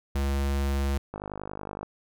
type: tone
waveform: square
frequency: 69.3 Hz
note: C#2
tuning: in tune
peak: -25 dBFS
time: 0.15-0.98 s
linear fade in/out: 5 ms
type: click train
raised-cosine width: 1 ms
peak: -21 dBFS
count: 36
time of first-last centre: 1.14-1.83 s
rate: 50.7 Hz
effects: none